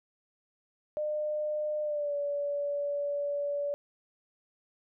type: tone with pitch glide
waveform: sine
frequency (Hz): 604 to 574.4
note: D5 to D5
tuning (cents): +48 to -39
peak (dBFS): -29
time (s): 0.97-3.74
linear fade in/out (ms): 0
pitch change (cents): -87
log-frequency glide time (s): 1.82-2.15
effects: none